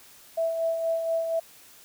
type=tone with tremolo; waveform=sine; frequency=658 Hz; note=E5; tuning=3 cents flat; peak=-22 dBFS; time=0.37-1.4 s; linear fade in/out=10 ms; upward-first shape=sine; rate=4.2 Hz; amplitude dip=45%; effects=white hiss -52 dBFS RMS until 1.84 s